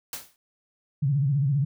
white noise with exponential decay, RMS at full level -31 dBFS, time 0.13-0.36 s, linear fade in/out 1 ms, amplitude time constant 50 ms
sine tone with vibrato, 139.7 Hz, C#3, 14 cents sharp, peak -20 dBFS, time 1.02-1.65 s, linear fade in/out 10 ms, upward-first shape sine, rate 15 Hz, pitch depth 130 cents each way
effects none

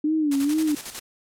sine tone with vibrato, 295.5 Hz, D4, 11 cents sharp, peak -19 dBFS, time 0.04-0.75 s, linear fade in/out 5 ms, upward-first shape sine, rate 2.2 Hz, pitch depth 120 cents each way
white noise with tremolo, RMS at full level -33 dBFS, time 0.31-1 s, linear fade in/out 10 ms, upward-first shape square, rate 11 Hz, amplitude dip 60%
effects low-pass 12000 Hz 12 dB/octave

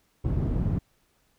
white low-pass noise, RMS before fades -26 dBFS, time 0.24-0.79 s, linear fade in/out 10 ms, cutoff 140 Hz, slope 12 dB/octave, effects pink hiss -68 dBFS RMS until 1.38 s

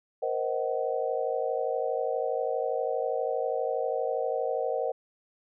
sine chord, C half-diminished seventh, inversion third, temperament just, 470.9 / 523.3 / 627.9 / 753.5 Hz, Bb4 / C5 / Eb5 / Gb5, +18 / 0 / +16 / +31 cents, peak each -31 / -31 / -33 / -34 dBFS, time 0.22-4.92 s, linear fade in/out 10 ms, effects none

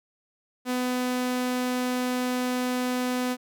sawtooth tone, 250.5 Hz, B3, 25 cents sharp, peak -21 dBFS, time 0.65-3.37 s, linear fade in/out 50 ms, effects none

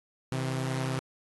sawtooth tone pair together, 130.81 / 161.25 Hz, C3 / E3, 0 / -38 cents, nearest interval major third, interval 362 cents, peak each -26 / -32 dBFS, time 0.32-0.99 s, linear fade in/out 0 ms, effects AAC 32 kbps

